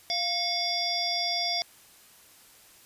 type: harmonic tone with a mistuned harmonic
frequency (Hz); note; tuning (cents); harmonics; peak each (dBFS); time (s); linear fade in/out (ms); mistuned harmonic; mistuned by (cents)
694; F5; -11; 1 / 3 / 5 / 7 / 8; -33 / -35 / -34 / -30 / -32; 0.1-1.62; 0; 3; +81
effects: white hiss -55 dBFS RMS until 2.85 s + resampled to 32000 Hz